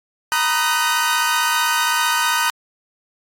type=chord; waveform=sawtooth; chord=B major seventh; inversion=third; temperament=equal with one note detuned; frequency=932.3 / 987.8 / 1244.5 / 1512.8 Hz; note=A#5 / B5 / D#6 / F#6; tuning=0 / 0 / 0 / +38 cents; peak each=-18 / -22 / -18 / -17 dBFS; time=0.32-2.5 s; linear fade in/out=0 ms; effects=AAC 48 kbps